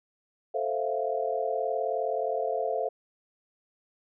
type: chord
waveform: sine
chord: F major seventh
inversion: first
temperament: equal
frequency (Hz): 440 / 523.3 / 659.3 / 698.5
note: A4 / C5 / E5 / F5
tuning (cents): 0 / 0 / 0 / 0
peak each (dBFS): -32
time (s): 0.54-2.89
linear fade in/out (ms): 10
effects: none

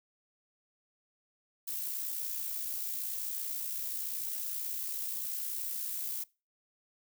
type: noise with amplitude modulation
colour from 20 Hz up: violet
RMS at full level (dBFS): -35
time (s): 1.67-6.24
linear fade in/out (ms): 10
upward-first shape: sine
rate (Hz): 60.9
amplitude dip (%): 40
effects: noise-tail reverb RT60 0.3 s tail -23 dB re dry

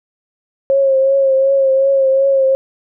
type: tone with vibrato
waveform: sine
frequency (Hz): 540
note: C#5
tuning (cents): -45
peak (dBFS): -9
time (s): 0.7-2.55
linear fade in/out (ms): 0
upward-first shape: triangle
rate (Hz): 2.7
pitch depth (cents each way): 37
effects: none

